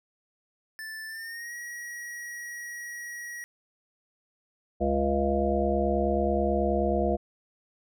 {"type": "tone with pitch glide", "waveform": "square", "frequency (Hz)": [1760, 1908.2], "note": ["A6", "A#6"], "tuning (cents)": [0, 40], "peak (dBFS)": -37, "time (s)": [0.79, 3.44], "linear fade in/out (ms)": 0, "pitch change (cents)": 140, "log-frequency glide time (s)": [1.07, 1.54]}
{"type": "harmonic tone", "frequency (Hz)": 69.3, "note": "C#2", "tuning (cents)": 0, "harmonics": [1, 3, 5, 7, 9, 10], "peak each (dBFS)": [-30, -30, -30, -30, -30, -30], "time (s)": [4.8, 7.17], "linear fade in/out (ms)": 20}
{"effects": []}